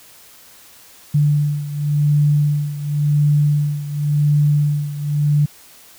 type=beating tone pair; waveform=sine; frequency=146.83 / 147.75 Hz; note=D3 / D3; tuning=0 / +11 cents; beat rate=0.92 Hz; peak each=-15 / -19 dBFS; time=1.14-5.46 s; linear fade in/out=10 ms; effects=white hiss -45 dBFS RMS until 5.98 s